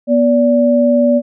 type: tone pair together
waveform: sine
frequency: 243.3 / 578.7 Hz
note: B3 / D5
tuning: -26 / -26 cents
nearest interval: octave + minor third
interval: 1500 cents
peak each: -11 dBFS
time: 0.07-1.22 s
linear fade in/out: 50 ms
effects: none